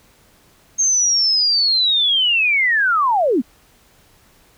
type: linear sweep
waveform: sine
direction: down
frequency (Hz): 6450 to 205.8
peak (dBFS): -13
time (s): 0.78-3.42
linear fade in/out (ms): 20
effects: pink hiss -53 dBFS RMS until 4.57 s